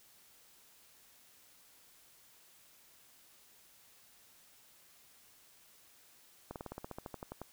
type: slowing click train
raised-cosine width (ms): 1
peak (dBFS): -28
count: 14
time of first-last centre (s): 6.51-7.416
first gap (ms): 48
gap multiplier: 1.06
effects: white hiss -63 dBFS RMS until 7.52 s